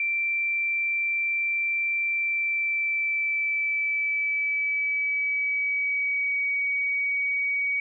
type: tone with pitch glide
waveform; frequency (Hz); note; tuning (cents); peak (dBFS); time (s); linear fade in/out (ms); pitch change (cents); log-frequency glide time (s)
sine; 2349 to 2259; D7 to C#7; 0 to +32; -23; 0-7.8; 2; -68; 2.08-6.5
effects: none